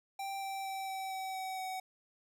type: tone with pitch steps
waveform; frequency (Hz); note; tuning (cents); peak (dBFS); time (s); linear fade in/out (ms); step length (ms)
square; 784 / 778.6 / 773.2 / 767.9 / 762.6 / 757.3 / 752.1; G5 / G5 / G5 / G5 / G5 / F#5 / F#5; 0 / -12 / -24 / -36 / -48 / +40 / +28; -38; 0.19-1.8; 5; 230
effects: none